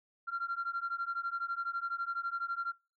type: beating tone pair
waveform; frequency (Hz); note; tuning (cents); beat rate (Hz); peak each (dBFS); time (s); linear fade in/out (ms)
sine; 1372 / 1384; F6 / F6; -31 / -16; 12; -36 / -35; 0.27-2.73; 20
effects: noise-tail reverb RT60 0.3 s tail -23 dB re dry + tanh soft clip ceiling -28 dBFS